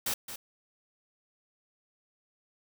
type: noise with echo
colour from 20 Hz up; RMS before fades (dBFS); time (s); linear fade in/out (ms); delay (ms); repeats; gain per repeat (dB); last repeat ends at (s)
white; -31; 0.06-0.14; 5; 220; 1; -10; 0.36
effects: none